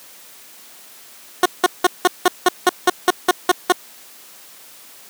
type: tone bursts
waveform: 15% pulse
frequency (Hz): 362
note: F#4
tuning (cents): -38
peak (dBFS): -3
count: 12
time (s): 1.43-3.722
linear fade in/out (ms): 2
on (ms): 26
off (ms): 180
effects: white hiss -43 dBFS RMS until 5.09 s + high-pass 200 Hz 12 dB/octave